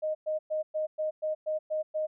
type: tone bursts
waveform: sine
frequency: 620 Hz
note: D#5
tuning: 6 cents flat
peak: -27 dBFS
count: 9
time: 0.02-2.07 s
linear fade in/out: 20 ms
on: 130 ms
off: 110 ms
effects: none